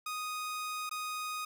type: tone with dropouts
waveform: sawtooth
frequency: 1244.5 Hz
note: D#6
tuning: in tune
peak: -32 dBFS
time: 0.06-1.45 s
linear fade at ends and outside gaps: 5 ms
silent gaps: 0.894-0.911 s
effects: none